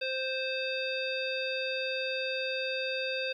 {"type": "harmonic tone", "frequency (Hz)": 523.3, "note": "C5", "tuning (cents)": 0, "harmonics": [1, 3, 5, 7, 9], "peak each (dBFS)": [-34, -39, -35, -39, -42], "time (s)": [0.01, 3.33], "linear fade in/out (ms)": 10, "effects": ["11-bit"]}